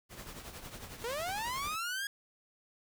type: noise with tremolo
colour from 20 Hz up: pink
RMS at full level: -44 dBFS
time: 0.09-1.77 s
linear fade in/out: 50 ms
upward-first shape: triangle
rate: 11 Hz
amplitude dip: 65%
type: linear sweep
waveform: sawtooth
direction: up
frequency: 444.6 to 1662 Hz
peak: -31 dBFS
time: 1.04-2.07 s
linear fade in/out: 2 ms
effects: none

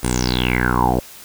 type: tone with low-pass filter sweep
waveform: 10% pulse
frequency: 61.74 Hz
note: B1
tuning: in tune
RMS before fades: -18 dBFS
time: 0.03-1 s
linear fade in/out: 5 ms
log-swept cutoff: 10000 to 560 Hz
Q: 9.3
effects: white hiss -40 dBFS RMS until 1.24 s

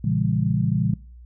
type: chord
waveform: sine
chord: A# diminished seventh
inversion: none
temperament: just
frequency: 116.54 / 139.85 / 167.82 / 201.4 Hz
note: A#2 / C#3 / E3 / G3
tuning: 0 / +16 / +31 / +47 cents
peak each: -24 / -24 / -24 / -26 dBFS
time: 0.04-0.94 s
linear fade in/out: 5 ms
effects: noise-tail reverb RT60 0.4 s tail -21 dB re dry + added 60 Hz sine -41 dBFS peak until 1.25 s

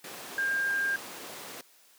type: tone in noise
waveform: sine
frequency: 1602 Hz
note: G6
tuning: 37 cents sharp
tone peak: -26 dBFS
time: 0.38-0.96 s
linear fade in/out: 2 ms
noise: pink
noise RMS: -41 dBFS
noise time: 0.04-1.61 s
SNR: +12 dB
effects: white hiss -60 dBFS RMS until 1.98 s + high-pass 300 Hz 12 dB/octave

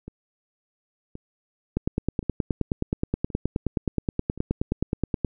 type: two click trains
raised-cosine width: 3 ms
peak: -10 / -24 dBFS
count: 34 / 5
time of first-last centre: 1.77-5.247 / 0.08-4.376 s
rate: 9.49 / 0.931 Hz
effects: none

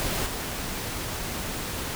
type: noise with level steps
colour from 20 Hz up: pink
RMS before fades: -28 / -32 dBFS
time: 0-1.95 s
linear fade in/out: 0 ms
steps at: 0.26 s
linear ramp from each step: 5 ms
effects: none

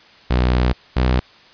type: tone pair in turn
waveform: sawtooth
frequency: 61.74 / 62.96 Hz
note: B1 / B1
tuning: 0 / +34 cents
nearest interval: unison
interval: 34 cents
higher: second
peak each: -10 dBFS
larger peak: neither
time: 0.3-0.73 / 0.96-1.2 s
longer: first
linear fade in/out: 10 ms
effects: white hiss -47 dBFS RMS until 1.53 s + resampled to 11025 Hz

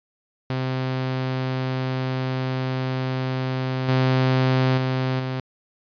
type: tone with level steps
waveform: sawtooth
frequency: 130 Hz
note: C3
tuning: 11 cents flat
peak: -19 / -13 / -17 / -21 dBFS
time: 0.5-5.4 s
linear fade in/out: 0 ms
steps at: 3.88 / 4.77 / 5.19 s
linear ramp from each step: 10 ms
effects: resampled to 11025 Hz

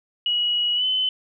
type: tone with pitch glide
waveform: sine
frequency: 2913 to 3035 Hz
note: F#7 to F#7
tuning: -28 to +43 cents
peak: -19 dBFS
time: 0.26-1.09 s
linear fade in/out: 2 ms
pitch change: +71 cents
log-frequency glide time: 0.75-0.85 s
effects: none

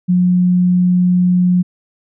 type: tone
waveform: sine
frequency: 179.8 Hz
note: F#3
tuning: 49 cents flat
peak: -9 dBFS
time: 0.08-1.63 s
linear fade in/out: 20 ms
effects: none

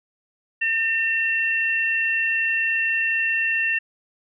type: tone pair together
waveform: sine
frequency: 1811.3 / 2716 Hz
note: A6 / F7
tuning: +50 / -49 cents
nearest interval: perfect fifth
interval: 701 cents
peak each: -22 dBFS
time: 0.61-3.79 s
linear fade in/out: 10 ms
effects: none

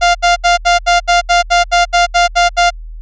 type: tone bursts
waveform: sawtooth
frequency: 698.5 Hz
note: F5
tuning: in tune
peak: -3 dBFS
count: 13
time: 0.01-2.706 s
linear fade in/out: 20 ms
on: 140 ms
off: 73 ms
effects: added 40 Hz sine -25 dBFS peak until 3.01 s + resampled to 16000 Hz

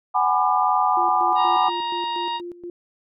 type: chord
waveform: sine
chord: G# half-diminished seventh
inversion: third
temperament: just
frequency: 747.5 / 830.6 / 996.7 / 1196.1 Hz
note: F#5 / G#5 / B5 / D6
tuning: +17 / 0 / +16 / +31 cents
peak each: -22 dBFS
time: 0.14-1.7 s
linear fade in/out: 20 ms
type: tone with tremolo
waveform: sine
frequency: 349.2 Hz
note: F4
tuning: in tune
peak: -30 dBFS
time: 0.97-2.7 s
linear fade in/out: 2 ms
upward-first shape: square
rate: 4.2 Hz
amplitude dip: 75%
type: harmonic tone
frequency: 939 Hz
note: A#5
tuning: 12 cents sharp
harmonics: 1 / 2 / 3 / 4 / 5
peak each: -24 / -39 / -34 / -33 / -47 dBFS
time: 1.35-2.41 s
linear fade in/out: 50 ms
effects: none

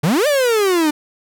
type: exponential two-way sweep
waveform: 45% pulse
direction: up then down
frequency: 135 to 610 to 293 Hz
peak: -13 dBFS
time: 0.03-0.91 s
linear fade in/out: 10 ms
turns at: 0.27 s
effects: none

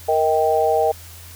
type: chord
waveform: sine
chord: Eb major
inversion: second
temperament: equal with one note detuned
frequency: 466.2 / 632.4 / 784 Hz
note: Bb4 / Eb5 / G5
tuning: 0 / +28 / 0 cents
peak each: -19 dBFS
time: 0.08-0.92 s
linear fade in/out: 10 ms
effects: added 85 Hz sine -40 dBFS peak until 1.35 s + white hiss -42 dBFS RMS until 1.35 s

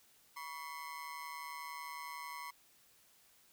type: ring-modulated tone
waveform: 30% pulse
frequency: 1046.5 Hz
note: C6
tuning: in tune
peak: -38 dBFS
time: 0.36-2.51 s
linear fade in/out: 10 ms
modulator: 75.6 Hz
effects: white hiss -67 dBFS RMS until 3.52 s

